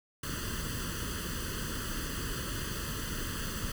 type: noise with comb filter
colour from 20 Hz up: pink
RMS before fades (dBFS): -36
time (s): 0.23-3.72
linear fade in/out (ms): 5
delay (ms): 0.65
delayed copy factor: +0.95
effects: none